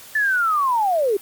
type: linear sweep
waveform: sine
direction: down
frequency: 1764 to 377 Hz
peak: -16 dBFS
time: 0.15-1.17 s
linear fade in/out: 5 ms
effects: white hiss -42 dBFS RMS until 1.21 s + Opus 48 kbps